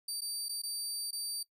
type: tone with dropouts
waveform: 25% pulse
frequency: 4642 Hz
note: D8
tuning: 21 cents flat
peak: -31 dBFS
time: 0.08-1.43 s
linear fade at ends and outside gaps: 5 ms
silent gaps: 0.208-0.217 / 0.485-0.492 / 0.619-0.634 / 1.109-1.128 s
effects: noise-tail reverb RT60 0.1 s tail -19 dB re dry